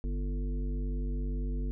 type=harmonic tone with a mistuned harmonic; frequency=49 Hz; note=G1; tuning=in tune; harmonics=1 / 3 / 5 / 7 / 9; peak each=-30 / -43 / -41 / -48 / -49 dBFS; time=0.04-1.71 s; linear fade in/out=0 ms; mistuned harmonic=7; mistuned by=-25 cents; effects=none